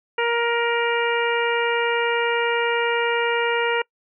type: harmonic tone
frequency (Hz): 470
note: A#4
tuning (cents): +14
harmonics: 1 / 2 / 3 / 4 / 5 / 6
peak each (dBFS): -22 / -25 / -27 / -28 / -29 / -30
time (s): 0.18-3.82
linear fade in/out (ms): 5
effects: noise-tail reverb RT60 0.1 s tail -26 dB re dry